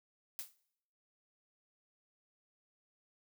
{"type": "noise with exponential decay", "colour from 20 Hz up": "blue", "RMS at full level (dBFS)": -38, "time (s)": [0.39, 0.54], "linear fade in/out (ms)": 0, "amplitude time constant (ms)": 32, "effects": ["noise-tail reverb RT60 0.7 s tail -20 dB re dry"]}